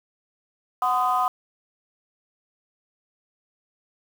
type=chord; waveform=sine; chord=C diminished; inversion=second; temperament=equal with one note detuned; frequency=740 / 1023.8 / 1244.5 Hz; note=Gb5 / C6 / Eb6; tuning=0 / -38 / 0 cents; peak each=-23 dBFS; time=0.82-1.28 s; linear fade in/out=2 ms; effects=tanh soft clip ceiling -12 dBFS + 7-bit